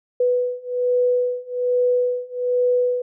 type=beating tone pair; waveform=sine; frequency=493.9 / 495.1 Hz; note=B4 / B4; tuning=0 / +4 cents; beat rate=1.2 Hz; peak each=-21 / -20 dBFS; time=0.2-3.02 s; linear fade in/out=5 ms; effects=none